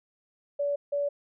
sine tone pair in turn, 573 / 573 Hz, D5 / D5, -43 / -43 cents, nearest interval unison, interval 0 cents, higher neither, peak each -25 dBFS, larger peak neither, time 0.59-0.76 / 0.92-1.09 s, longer neither, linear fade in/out 10 ms, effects none

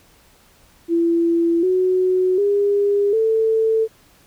sine tone with pitch steps, 336.8 / 369.4 / 405.2 / 444.4 Hz, E4 / F#4 / G#4 / A4, +37 / -3 / -43 / +17 cents, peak -14 dBFS, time 0.88-3.88 s, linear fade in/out 50 ms, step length 750 ms, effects pink hiss -53 dBFS RMS until 4.26 s

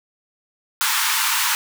pink high-pass noise, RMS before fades -20 dBFS, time 0.81-1.55 s, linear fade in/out 0 ms, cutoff 870 Hz, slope 96 dB/octave, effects none

